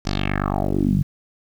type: tone with low-pass filter sweep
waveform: 10% pulse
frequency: 49 Hz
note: G1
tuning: in tune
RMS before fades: -21 dBFS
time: 0.05-1.03 s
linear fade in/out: 10 ms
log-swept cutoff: 5800 to 140 Hz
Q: 3.9
effects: 8-bit